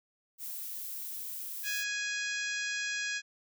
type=noise; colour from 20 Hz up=violet; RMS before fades=-40 dBFS; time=0.38-1.85 s; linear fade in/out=50 ms
type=harmonic tone; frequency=830.6 Hz; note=G#5; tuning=in tune; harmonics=2 / 3 / 4 / 5 / 6 / 7 / 8 / 9; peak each=-35 / -38 / -43 / -45 / -44 / -44 / -46 / -47 dBFS; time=1.63-3.22 s; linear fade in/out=50 ms
effects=none